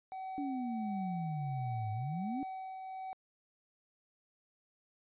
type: tone with tremolo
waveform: triangle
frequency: 758 Hz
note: F#5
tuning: 42 cents sharp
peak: -37 dBFS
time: 0.12-3.13 s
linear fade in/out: 0 ms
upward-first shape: triangle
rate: 1.4 Hz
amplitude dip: 35%
type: exponential two-way sweep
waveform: sine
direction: down then up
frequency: 291.1 to 103.9 to 291.1 Hz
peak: -35 dBFS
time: 0.38-2.43 s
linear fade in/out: 0 ms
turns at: 1.92 s
effects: resampled to 8000 Hz